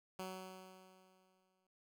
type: tone with exponential decay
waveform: 10% pulse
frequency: 187 Hz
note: F#3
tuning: 19 cents sharp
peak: -34 dBFS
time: 0.19-1.67 s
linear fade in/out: 2 ms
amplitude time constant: 320 ms
effects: none

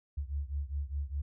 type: beating tone pair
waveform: sine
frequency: 69.3 / 74.2 Hz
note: C#2 / D2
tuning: 0 / +18 cents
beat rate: 4.9 Hz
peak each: -35 / -37 dBFS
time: 0.17-1.22 s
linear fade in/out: 10 ms
effects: none

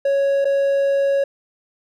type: tone with dropouts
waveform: triangle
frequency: 554.4 Hz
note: C#5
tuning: in tune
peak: -13 dBFS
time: 0.05-1.24 s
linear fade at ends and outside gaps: 5 ms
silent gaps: 0.446-0.452 s
effects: none

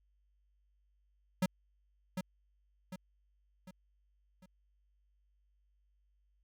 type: tone with echo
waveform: square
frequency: 185 Hz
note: F#3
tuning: in tune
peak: -28 dBFS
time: 1.42-1.46 s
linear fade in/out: 5 ms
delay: 750 ms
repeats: 4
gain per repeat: -7 dB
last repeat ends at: 4.46 s
effects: added 50 Hz sine -70 dBFS peak until 6.43 s

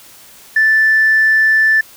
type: tone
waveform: sine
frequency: 1760 Hz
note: A6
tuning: in tune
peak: -7 dBFS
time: 0.56-1.81 s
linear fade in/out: 5 ms
effects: tanh soft clip ceiling -4 dBFS + white hiss -41 dBFS RMS until 1.96 s

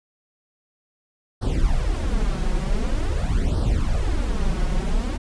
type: noise with flanger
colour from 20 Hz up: brown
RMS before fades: -21 dBFS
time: 1.41-5.18 s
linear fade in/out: 20 ms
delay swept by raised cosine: 0.21 to 5.51 ms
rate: 0.46 Hz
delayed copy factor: +0.85
effects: resampled to 22050 Hz

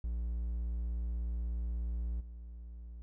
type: tone with level steps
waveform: triangle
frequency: 58.27 Hz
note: A#1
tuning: in tune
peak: -31 / -42 dBFS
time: 0.04-3.02 s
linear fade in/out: 0 ms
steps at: 2.2 s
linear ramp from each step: 10 ms
effects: none

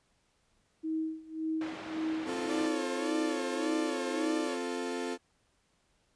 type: tone with tremolo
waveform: sine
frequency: 317.9 Hz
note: D#4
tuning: 37 cents sharp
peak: -29 dBFS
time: 0.83-4.49 s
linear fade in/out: 20 ms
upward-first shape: sine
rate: 1.8 Hz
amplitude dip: 90%
type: band-pass noise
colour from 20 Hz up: pink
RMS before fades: -44 dBFS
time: 1.61-2.67 s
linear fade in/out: 2 ms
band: 240 to 2900 Hz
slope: 12 dB/octave
type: chord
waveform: 35% pulse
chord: F major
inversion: second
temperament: equal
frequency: 261.6 / 349.2 / 440 Hz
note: C4 / F4 / A4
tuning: 0 / 0 / 0 cents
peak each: -36 dBFS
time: 2.25-5.18 s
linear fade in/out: 50 ms
type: tone with vibrato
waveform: sawtooth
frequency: 563 Hz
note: C#5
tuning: 27 cents sharp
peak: -34 dBFS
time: 2.46-4.58 s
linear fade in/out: 50 ms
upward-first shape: sine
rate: 1.7 Hz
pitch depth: 90 cents each way
effects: pink hiss -72 dBFS RMS until 6.15 s + resampled to 22050 Hz

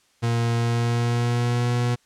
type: tone with pitch glide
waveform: 40% pulse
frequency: 117.1 to 121.3 Hz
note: A#2 to B2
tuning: +8 to -31 cents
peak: -19 dBFS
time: 0.22-1.96 s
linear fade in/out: 20 ms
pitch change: +61 cents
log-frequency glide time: 0.56-1.69 s
effects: white hiss -62 dBFS RMS until 2.05 s + low-pass 8000 Hz 12 dB/octave

